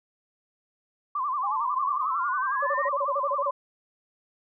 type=tone with vibrato; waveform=sine; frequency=1098 Hz; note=C#6; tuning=17 cents flat; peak=-25 dBFS; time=1.15-3.51 s; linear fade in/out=5 ms; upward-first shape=sine; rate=11 Hz; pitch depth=150 cents each way
type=linear sweep; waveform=sine; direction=up; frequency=784 to 1900 Hz; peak=-30 dBFS; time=1.43-2.89 s; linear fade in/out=10 ms
type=tone bursts; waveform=sine; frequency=564 Hz; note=C#5; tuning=30 cents sharp; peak=-26 dBFS; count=12; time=2.62-3.506 s; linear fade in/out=10 ms; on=50 ms; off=26 ms
effects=none